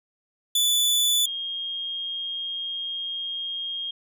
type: tone pair in turn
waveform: sawtooth / sine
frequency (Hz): 3475 / 3238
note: A7 / G#7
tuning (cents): -22 / -45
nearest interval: minor second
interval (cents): 123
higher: first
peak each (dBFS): -16 / -28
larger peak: first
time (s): 0.55-1.26 / 1.26-3.91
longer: second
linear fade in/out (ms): 5
effects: none